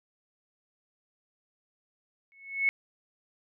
sine tone with exponential growth, 2200 Hz, C#7, 14 cents flat, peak -19 dBFS, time 2.32-2.69 s, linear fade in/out 0 ms, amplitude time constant 80 ms, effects none

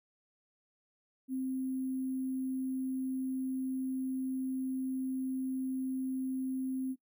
sine tone with sample-and-hold, 261.6 Hz, C4, in tune, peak -32 dBFS, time 1.28-6.96 s, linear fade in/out 50 ms, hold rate 11025 Hz, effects noise-tail reverb RT60 0.1 s tail -18 dB re dry

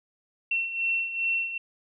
sine beating tone pair, 2709 / 2711.5 Hz, E7 / E7, +47 / +48 cents, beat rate 2.5 Hz, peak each -32 / -26 dBFS, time 0.51-1.58 s, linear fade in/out 5 ms, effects none

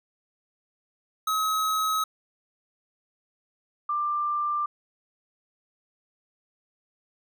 square / sine tone pair in turn, 1278 / 1186.2 Hz, D#6 / D6, +46 / +17 cents, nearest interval minor second, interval 129 cents, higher first, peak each -24 dBFS, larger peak neither, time 1.27-2.04 / 3.89-4.66 s, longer neither, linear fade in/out 5 ms, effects none

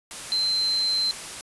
sine tone in noise, 4100 Hz, C8, 36 cents flat, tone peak -21 dBFS, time 0.32-1.11 s, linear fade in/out 0 ms, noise white, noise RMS -36 dBFS, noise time 0.11-1.41 s, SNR +12 dB, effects resampled to 24000 Hz

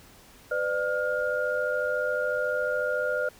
sine tone cluster, 504 / 598 / 1416 Hz, B4 / D5 / F6, +35 / +31 / +23 cents, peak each -29 dBFS, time 0.51-3.29 s, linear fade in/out 5 ms, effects pink hiss -53 dBFS RMS until 3.39 s

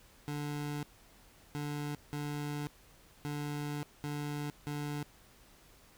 25% pulse tone bursts at uneven times, 146.7 Hz, D3, 2 cents flat, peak -32 dBFS, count 6, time 0.28-0.83 / 1.55-1.95 / 2.13-2.67 / 3.25-3.83 / 4.04-4.5 / 4.67-5.03 s, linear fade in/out 0 ms, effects added 42 Hz sine -67 dBFS peak until 5.97 s + pink hiss -61 dBFS RMS until 5.97 s

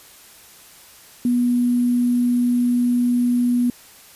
sine tone with sample-and-hold, 243.7 Hz, B3, 23 cents flat, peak -15 dBFS, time 1.25-3.7 s, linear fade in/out 2 ms, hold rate 11025 Hz, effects white hiss -46 dBFS RMS until 4.15 s + resampled to 32000 Hz

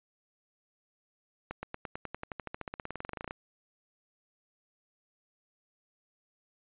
accelerating click train, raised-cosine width 0.5 ms, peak -22 dBFS, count 28, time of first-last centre 1.51-3.309 s, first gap 120 ms, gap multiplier 0.95, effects resampled to 8000 Hz

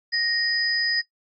sine tone pair together, 1864 / 4980 Hz, A#6 / D#8, -1 / +1 cents, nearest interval octave + perfect fourth, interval 1702 cents, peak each -25 / -22 dBFS, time 0.12-1.02 s, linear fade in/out 20 ms, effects noise-tail reverb RT60 0.1 s tail -17 dB re dry + AAC 32 kbps

